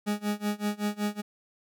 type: tone with tremolo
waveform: 40% pulse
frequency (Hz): 207.7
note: G#3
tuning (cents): 0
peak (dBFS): -24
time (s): 0.06-1.22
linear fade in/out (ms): 20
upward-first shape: sine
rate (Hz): 5.3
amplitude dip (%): 95
effects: none